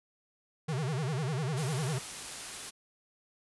square tone with vibrato, 142.3 Hz, C#3, 46 cents sharp, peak -31 dBFS, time 0.68-1.99 s, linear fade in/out 10 ms, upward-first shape sine, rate 10 Hz, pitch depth 240 cents each way
white noise, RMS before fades -41 dBFS, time 1.56-2.71 s, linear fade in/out 20 ms
effects resampled to 24000 Hz

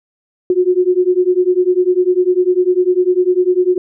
sine beating tone pair, 358.5 / 368.5 Hz, F4 / F#4, +45 / -7 cents, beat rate 10 Hz, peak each -13 dBFS, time 0.5-3.78 s, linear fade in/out 2 ms, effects none

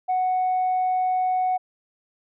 sine tone, 740 Hz, F#5, in tune, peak -18 dBFS, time 0.08-1.58 s, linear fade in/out 20 ms, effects tanh soft clip ceiling -17 dBFS

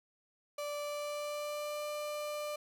35% pulse tone with pitch glide, 585 to 594.9 Hz, D5 to D5, -7 to +22 cents, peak -35 dBFS, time 0.58-2.56 s, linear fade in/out 5 ms, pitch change +29 cents, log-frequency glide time 0.78-1.86 s, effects none

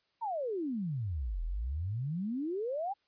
sine exponential two-way sweep, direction down then up, 957 to 38.89 to 832 Hz, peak -32 dBFS, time 0.21-2.94 s, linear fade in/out 20 ms, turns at 1.43 s, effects white hiss -75 dBFS RMS until 3.07 s + resampled to 11025 Hz

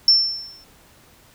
sine tone with exponential decay, 5380 Hz, E8, 34 cents sharp, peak -7 dBFS, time 0.08-0.64 s, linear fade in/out 1 ms, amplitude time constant 120 ms, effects tanh soft clip ceiling -4 dBFS + pink hiss -52 dBFS RMS until 1.34 s

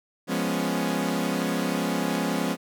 sawtooth chord, C# dominant seventh, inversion first, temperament equal, 174.61 / 207.7 / 246.9 / 277.2 Hz, E#3 / G#3 / B3 / C#4, 0 / 0 / 0 / 0 cents, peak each -26 dBFS, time 0.27-2.57 s, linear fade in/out 50 ms, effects none

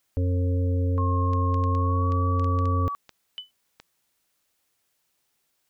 harmonic tone, 89.7 Hz, F2, 47 cents sharp, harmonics 1 / 3 / 5 / 6, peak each -21 / -31 / -35 / -37 dBFS, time 0.17-2.88 s, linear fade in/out 0 ms
sine tone with pitch glide, 1078 to 1142.1 Hz, C#6 to D6, -49 to -49 cents, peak -28 dBFS, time 0.98-2.95 s, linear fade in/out 0 ms, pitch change +100 cents, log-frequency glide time 1.69-2.17 s
clicks, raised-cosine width 0.2 ms, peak -26 dBFS, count 11, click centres 1.334 / 1.543 / 1.639 / 1.75 / 2.121 / 2.396 / 2.444 / 2.589 / 2.656 / 3.093 / 3.8 s
sine tone with exponential decay, 3000 Hz, F#7, 23 cents sharp, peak -28 dBFS, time 3.38-3.51 s, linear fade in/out 0 ms, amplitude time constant 27 ms
effects white hiss -73 dBFS RMS until 5.69 s

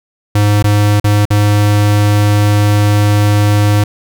square tone with dropouts, 103.7 Hz, G#2, 2 cents flat, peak -8 dBFS, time 0.35-3.84 s, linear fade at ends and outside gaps 5 ms, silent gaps 0.626-0.641 / 1-1.042 / 1.254-1.304 s, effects none

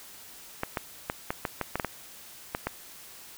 clicks, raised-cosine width 0.5 ms, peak -13 dBFS, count 11, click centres 0.634 / 0.772 / 1.099 / 1.305 / 1.452 / 1.613 / 1.756 / 1.798 / 1.847 / 2.549 / 2.67 s, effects white hiss -48 dBFS RMS until 3.37 s

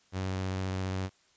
sawtooth tone with vibrato, 94.2 Hz, F#2, 32 cents sharp, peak -27 dBFS, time 0.12-1.1 s, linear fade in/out 50 ms, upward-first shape sine, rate 15 Hz, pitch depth 17 cents each way, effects white hiss -66 dBFS RMS until 1.36 s + resampled to 16000 Hz

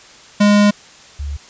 square / sine tone pair in turn, 206 / 71.62 Hz, G#3 / D2, -14 / -43 cents, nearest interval octave + tritone, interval 1829 cents, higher first, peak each -9 / -21 dBFS, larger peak first, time 0.4-0.71 / 1.19-1.37 s, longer first, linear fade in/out 10 ms, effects white hiss -42 dBFS RMS until 1.49 s + resampled to 16000 Hz

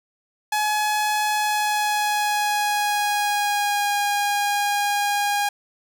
sawtooth tone with pitch glide, 846 to 816.7 Hz, G#5 to G#5, +32 to -29 cents, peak -16 dBFS, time 0.52-5.49 s, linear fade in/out 5 ms, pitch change -61 cents, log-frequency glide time 1.35-3.95 s, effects none

